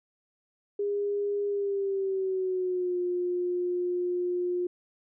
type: tone with pitch glide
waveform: sine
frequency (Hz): 406.9 to 356.3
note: G#4 to F4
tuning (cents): -35 to +35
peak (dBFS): -26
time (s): 0.79-4.67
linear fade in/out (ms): 5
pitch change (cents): -230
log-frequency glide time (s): 1.47-2.98
effects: none